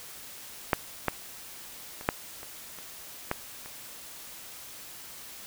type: clicks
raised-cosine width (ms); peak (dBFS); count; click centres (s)
0.5; -6 / -9 / -27 / -7 / -27 / -30 / -12 / -29; 8; 0.732 / 1.083 / 2.011 / 2.089 / 2.431 / 2.787 / 3.314 / 3.66
effects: white hiss -45 dBFS RMS until 5.46 s